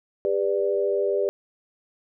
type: chord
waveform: sine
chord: G major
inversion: none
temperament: equal with one note detuned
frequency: 399.8 / 493.9 / 587.3 Hz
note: G4 / B4 / D5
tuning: +34 / 0 / 0 cents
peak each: -23 / -27 / -26 dBFS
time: 0.25-1.29 s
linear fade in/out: 0 ms
effects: none